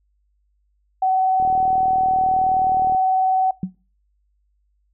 sine tone with vibrato, 755 Hz, F#5, 35 cents sharp, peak -15 dBFS, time 1.02-3.51 s, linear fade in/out 5 ms, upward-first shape square, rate 20 Hz, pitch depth 16 cents each way
click train, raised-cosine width 2 ms, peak -22 dBFS, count 62, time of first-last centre 1.4-2.948 s, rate 39.4 Hz
sine tone with exponential decay, 185 Hz, F#3, in tune, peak -17 dBFS, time 3.63-3.75 s, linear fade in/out 2 ms, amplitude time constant 26 ms
effects noise-tail reverb RT60 0.4 s tail -26 dB re dry + added 50 Hz sine -62 dBFS peak until 4.93 s

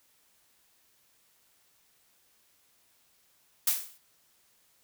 blue noise with exponential decay, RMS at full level -22 dBFS, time 3.67-3.98 s, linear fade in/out 5 ms, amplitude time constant 67 ms, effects white hiss -67 dBFS RMS until 4.83 s

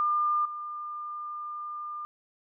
sine tone with level steps, 1202 Hz, D6, 40 cents sharp, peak -23 / -34 dBFS, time 0-2.05 s, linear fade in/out 0 ms, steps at 0.45 s, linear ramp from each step 5 ms, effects none

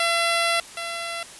10% pulse tone pair in turn, 677 / 677 Hz, E5 / E5, +46 / +46 cents, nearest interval unison, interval 0 cents, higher neither, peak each -11 / -20 dBFS, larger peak first, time 0-0.6 / 0.77-1.23 s, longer first, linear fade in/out 2 ms, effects white hiss -42 dBFS RMS until 1.39 s + resampled to 24000 Hz

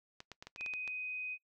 clicks, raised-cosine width 0.2 ms, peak -29 dBFS, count 9, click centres 0.204 / 0.317 / 0.425 / 0.47 / 0.561 / 0.61 / 0.662 / 0.737 / 0.877 s
sine tone, 2505 Hz, D#7, 11 cents sharp, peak -38 dBFS, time 0.57-1.38 s, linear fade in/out 50 ms
effects noise-tail reverb RT60 0.1 s tail -21 dB re dry

